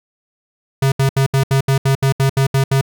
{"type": "tone bursts", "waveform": "square", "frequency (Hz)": 135.4, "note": "C#3", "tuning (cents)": -40, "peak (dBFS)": -12, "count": 12, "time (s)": [0.82, 2.812], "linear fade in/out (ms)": 5, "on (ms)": 100, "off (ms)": 72, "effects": []}